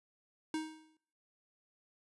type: tone with exponential decay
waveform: square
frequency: 314 Hz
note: D#4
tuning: 16 cents sharp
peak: -33 dBFS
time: 0.54-0.97 s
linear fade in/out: 2 ms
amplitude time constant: 93 ms
effects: noise-tail reverb RT60 0.7 s tail -24 dB re dry + resampled to 24000 Hz